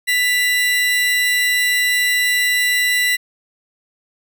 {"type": "tone pair together", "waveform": "35% pulse", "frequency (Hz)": [1980.6, 2794], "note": ["B6", "F7"], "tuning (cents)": [4, 0], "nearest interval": "tritone", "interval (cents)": 596, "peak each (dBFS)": [-13, -24], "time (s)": [0.07, 3.17], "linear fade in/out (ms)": 20, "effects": []}